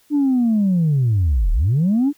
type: linear two-way sweep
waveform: sine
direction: down then up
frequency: 300 to 34.65 to 300 Hz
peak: -12 dBFS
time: 0.1-2.13 s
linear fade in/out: 50 ms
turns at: 1.52 s
effects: tanh soft clip ceiling -11 dBFS + white hiss -57 dBFS RMS until 2.17 s